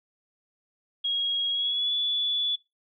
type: tone with pitch glide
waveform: sine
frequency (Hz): 3293 to 3439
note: G#7 to A7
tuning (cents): -15 to -40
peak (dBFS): -24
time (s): 1.04-2.56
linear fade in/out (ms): 10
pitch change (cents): +75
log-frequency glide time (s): 1.51-1.93
effects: noise-tail reverb RT60 0.2 s tail -18 dB re dry